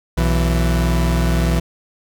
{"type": "tone pair together", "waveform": "40% pulse", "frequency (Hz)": [61.73, 164.81], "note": ["B1", "E3"], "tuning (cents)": [0, 0], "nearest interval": "octave + perfect fourth", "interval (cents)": 1700, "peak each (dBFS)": [-15, -18], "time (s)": [0.17, 1.6], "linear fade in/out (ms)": 10, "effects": []}